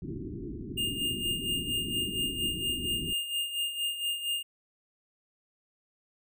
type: low-pass noise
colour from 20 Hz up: white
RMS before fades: -38 dBFS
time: 0.02-3.13 s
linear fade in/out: 2 ms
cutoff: 390 Hz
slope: 96 dB/octave
type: tone with tremolo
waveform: square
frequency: 2823 Hz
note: F7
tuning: 18 cents sharp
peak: -28 dBFS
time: 0.77-4.43 s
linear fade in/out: 10 ms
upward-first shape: sine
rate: 4.3 Hz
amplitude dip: 65%
effects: none